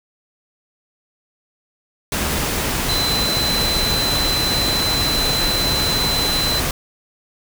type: tone in noise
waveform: sine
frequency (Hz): 4036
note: B7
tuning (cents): +37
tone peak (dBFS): -19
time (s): 2.89-6.6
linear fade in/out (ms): 2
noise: pink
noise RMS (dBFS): -21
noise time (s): 2.12-6.71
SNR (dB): -1
effects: none